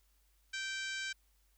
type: harmonic tone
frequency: 779 Hz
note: G5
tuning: 11 cents flat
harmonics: 2 / 3 / 4 / 5 / 6 / 7 / 8 / 9 / 10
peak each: -40 / -44 / -46 / -48 / -50 / -51 / -52 / -53 / -54 dBFS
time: 0.53-1.13 s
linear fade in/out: 10 ms
effects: added 50 Hz sine -69 dBFS peak until 1.57 s + white hiss -75 dBFS RMS until 1.57 s